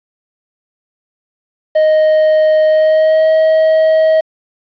triangle tone with pitch glide, 622.3 to 634.6 Hz, D#5 to D#5, 0 to +34 cents, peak -5 dBFS, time 1.75-4.21 s, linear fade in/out 10 ms, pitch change +34 cents, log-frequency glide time 2.68-3.3 s, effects resampled to 11025 Hz + 7-bit

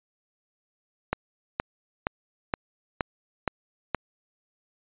click train, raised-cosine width 0.5 ms, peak -9 dBFS, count 7, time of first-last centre 1.13-3.947 s, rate 2.13 Hz, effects resampled to 8000 Hz

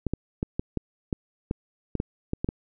clicks, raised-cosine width 3 ms, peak -13 dBFS, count 12, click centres 0.067 / 0.136 / 0.429 / 0.595 / 0.773 / 1.128 / 1.511 / 1.953 / 2.001 / 2.334 / 2.445 / 2.489 s, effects none

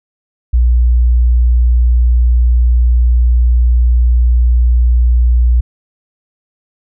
sine tone, 60 Hz, B1, 49 cents flat, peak -6 dBFS, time 0.53-5.61 s, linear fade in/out 10 ms, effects none

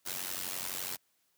white noise with amplitude modulation, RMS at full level -34 dBFS, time 0.05-0.97 s, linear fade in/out 20 ms, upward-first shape sine, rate 91.7 Hz, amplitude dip 90%, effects white hiss -74 dBFS RMS until 1.37 s + high-pass 80 Hz 12 dB/octave

